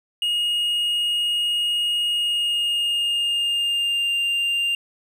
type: tone with pitch glide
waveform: triangle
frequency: 2868 to 2794 Hz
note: F7 to F7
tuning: +45 to 0 cents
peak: -18 dBFS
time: 0.22-4.75 s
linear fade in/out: 2 ms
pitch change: -45 cents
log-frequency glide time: 2.1-4.14 s
effects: none